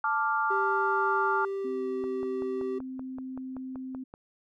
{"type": "chord", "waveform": "sine", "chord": "D minor", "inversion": "second", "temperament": "equal", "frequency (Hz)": [880, 1174.7, 1396.9], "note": ["A5", "D6", "F6"], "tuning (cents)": [0, 0, 0], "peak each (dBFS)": -29, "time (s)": [0.04, 1.45], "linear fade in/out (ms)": 2}
{"type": "tone with pitch glide", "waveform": "triangle", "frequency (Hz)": [392, 386.4], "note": ["G4", "G4"], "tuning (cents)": [0, -25], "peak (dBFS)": -28, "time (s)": [0.5, 2.79], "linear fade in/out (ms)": 10, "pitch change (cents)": -25, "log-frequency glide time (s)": [1.57, 1.86]}
{"type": "tone", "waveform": "sine", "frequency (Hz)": 260, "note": "C4", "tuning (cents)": -11, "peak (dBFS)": -35, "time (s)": [1.64, 4.04], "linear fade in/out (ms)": 10}
{"type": "click train", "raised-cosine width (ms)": 1, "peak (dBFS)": -30, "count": 12, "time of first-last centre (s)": [2.04, 4.139], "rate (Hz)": 5.24}
{"effects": []}